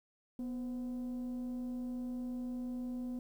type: tone with frequency modulation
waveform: sine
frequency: 246.9 Hz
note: B3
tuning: in tune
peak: -35 dBFS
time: 0.39-3.19 s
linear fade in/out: 2 ms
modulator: 274 Hz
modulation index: 0.29
effects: tanh soft clip ceiling -35 dBFS + 11-bit